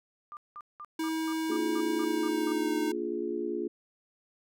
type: tone bursts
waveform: sine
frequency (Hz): 1196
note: D6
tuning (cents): +31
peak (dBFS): -40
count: 10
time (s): 0.32-2.52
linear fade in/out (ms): 0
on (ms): 49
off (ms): 190
type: tone with pitch glide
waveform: square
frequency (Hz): 320.4 to 309.7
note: E4 to D#4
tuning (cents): -49 to -8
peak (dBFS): -30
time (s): 0.99-2.92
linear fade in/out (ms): 5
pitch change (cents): -59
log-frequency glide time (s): 1.98-2.74
type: chord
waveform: sine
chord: Bb dominant seventh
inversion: none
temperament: just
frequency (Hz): 233.1 / 291.4 / 349.6 / 419.5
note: Bb3 / D4 / F4 / Ab4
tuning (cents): 0 / -13 / +2 / +17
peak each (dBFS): -39 / -38 / -33 / -35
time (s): 1.49-3.68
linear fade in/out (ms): 10
effects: none